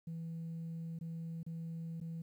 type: tone with dropouts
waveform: sine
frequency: 164.81 Hz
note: E3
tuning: in tune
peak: -38 dBFS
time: 0.07-2.22 s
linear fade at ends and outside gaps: 5 ms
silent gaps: 0.989-1.01 / 1.431-1.464 / 2.002-2.012 s
effects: tanh soft clip ceiling -38 dBFS + 12-bit